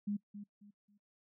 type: tone with echo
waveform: sine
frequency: 205 Hz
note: G#3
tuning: 22 cents flat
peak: -33 dBFS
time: 0.07-0.17 s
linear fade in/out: 10 ms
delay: 270 ms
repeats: 3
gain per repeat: -11 dB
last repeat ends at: 0.98 s
effects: noise-tail reverb RT60 0.1 s tail -21 dB re dry